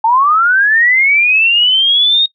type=linear sweep; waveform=sine; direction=up; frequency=872 to 3735 Hz; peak=-7 dBFS; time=0.04-2.26 s; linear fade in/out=5 ms; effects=noise-tail reverb RT60 0.1 s tail -22 dB re dry